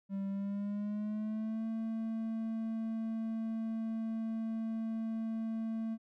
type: tone with pitch glide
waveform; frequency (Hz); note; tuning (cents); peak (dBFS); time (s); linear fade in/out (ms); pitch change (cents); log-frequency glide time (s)
triangle; 196 to 223.8; G3 to A3; 0 to +30; -32; 0.09-5.98; 50; +230; 0.28-1.66
effects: none